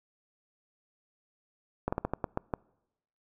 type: slowing click train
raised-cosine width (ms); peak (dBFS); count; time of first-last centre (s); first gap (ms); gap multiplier
1; -15; 8; 1.88-2.538; 45; 1.24
effects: noise-tail reverb RT60 0.9 s tail -26 dB re dry